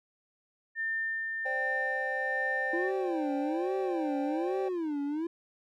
sine tone with tremolo, 1800 Hz, A6, 39 cents sharp, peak -29 dBFS, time 0.75-2.92 s, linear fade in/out 50 ms, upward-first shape sine, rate 1.3 Hz, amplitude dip 30%
triangle chord, C suspended second, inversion none, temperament equal, 523.3 / 587.3 / 784 Hz, C5 / D5 / G5, 0 / 0 / 0 cents, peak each -34 / -39 / -35 dBFS, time 1.45-4.69 s, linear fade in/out 10 ms
triangle tone with vibrato, 329.6 Hz, E4, in tune, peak -28 dBFS, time 2.73-5.27 s, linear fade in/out 5 ms, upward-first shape sine, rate 1.2 Hz, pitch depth 260 cents each way
effects none

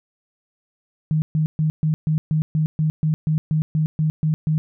sine tone bursts, 155.56 Hz, D#3, in tune, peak -16 dBFS, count 15, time 1.11-4.58 s, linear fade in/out 0 ms, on 110 ms, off 130 ms, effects none

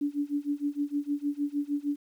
sine tone with tremolo, 288.8 Hz, D4, 29 cents flat, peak -24 dBFS, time 0.01-1.96 s, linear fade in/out 5 ms, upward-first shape sine, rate 6.5 Hz, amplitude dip 95%, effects 10-bit

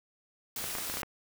white noise, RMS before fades -37 dBFS, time 0.56-1.02 s, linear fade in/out 2 ms
clicks, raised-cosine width 0.5 ms, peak -22 dBFS, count 7, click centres 0.641 / 0.752 / 0.785 / 0.899 / 0.94 / 0.971 / 1.032 s
effects none

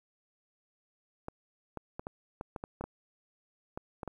clicks, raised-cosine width 1 ms, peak -24 dBFS, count 12, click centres 1.284 / 1.773 / 1.995 / 2.069 / 2.411 / 2.562 / 2.639 / 2.81 / 2.84 / 3.775 / 4.032 / 4.077 s, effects 10-bit

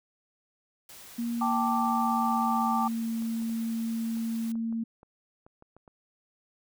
white noise, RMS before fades -48 dBFS, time 0.89-4.52 s, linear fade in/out 2 ms
sine tone with pitch glide, 234.8 to 227.5 Hz, A#3 to A#3, +13 to -42 cents, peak -28 dBFS, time 1.18-4.84 s, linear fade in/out 10 ms, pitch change -55 cents, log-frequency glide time 1.33-3.15 s
sine chord, G suspended second, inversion none, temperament equal, 784 / 880 / 1174.7 Hz, G5 / A5 / D6, 0 / 0 / 0 cents, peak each -30 / -30 / -29 dBFS, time 1.41-2.88 s, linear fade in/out 5 ms
clicks, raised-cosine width 1 ms, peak -38 dBFS, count 11, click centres 3.222 / 3.421 / 3.495 / 4.171 / 4.555 / 4.726 / 5.031 / 5.465 / 5.624 / 5.766 / 5.878 s
effects none

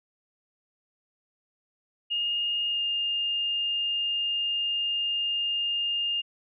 sine tone with pitch glide, 2841 to 2820 Hz, F7 to F7, +29 to +16 cents, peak -25 dBFS, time 2.1-6.22 s, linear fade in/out 20 ms, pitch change -13 cents, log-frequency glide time 2.69-2.81 s, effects none

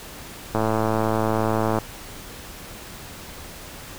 click train, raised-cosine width 1 ms, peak -8 dBFS, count 137, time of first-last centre 0.55-1.786 s, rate 110 Hz, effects pink hiss -39 dBFS RMS until 3.98 s

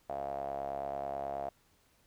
sawtooth tone with band-pass filter, 69.3 Hz, C#2, in tune, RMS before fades -38 dBFS, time 0.09-1.49 s, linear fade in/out 0 ms, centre 680 Hz, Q 10, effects pink hiss -69 dBFS RMS until 2.06 s

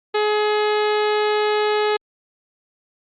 harmonic tone, 422.2 Hz, G#4, 29 cents sharp, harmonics 1 / 2 / 3 / 4 / 5 / 6 / 7 / 8 / 9 / 10, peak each -18 / -24 / -28 / -30 / -32 / -34 / -35 / -36 / -37 / -38 dBFS, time 0.14-1.97 s, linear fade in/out 10 ms, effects Opus 48 kbps

